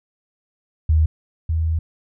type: tone pair in turn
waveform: sine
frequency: 78.4 / 80.7 Hz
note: D#2 / E2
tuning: +14 / -36 cents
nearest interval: minor second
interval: 50 cents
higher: second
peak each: -12 / -17 dBFS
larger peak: first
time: 0.89-1.06 / 1.49-1.79 s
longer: second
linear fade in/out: 5 ms
effects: none